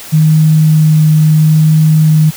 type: tone with vibrato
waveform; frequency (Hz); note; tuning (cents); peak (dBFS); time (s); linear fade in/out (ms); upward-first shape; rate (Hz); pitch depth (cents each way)
sine; 155.56; D#3; 0; -4; 0.12-2.31; 20; sine; 0.74; 8
effects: white hiss -29 dBFS RMS until 2.36 s